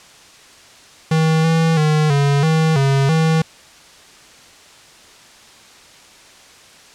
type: tone with pitch steps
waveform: square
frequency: 159.5 / 162.9 / 153.3 / 141.5 / 159.5 / 137 / 160.4 Hz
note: D#3 / E3 / D#3 / C#3 / D#3 / C#3 / E3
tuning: +43 / -20 / -25 / +36 / +43 / -20 / -47 cents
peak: -13 dBFS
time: 1.11-3.42 s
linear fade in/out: 5 ms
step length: 330 ms
effects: white hiss -44 dBFS RMS until 6.94 s + low-pass 7000 Hz 12 dB/octave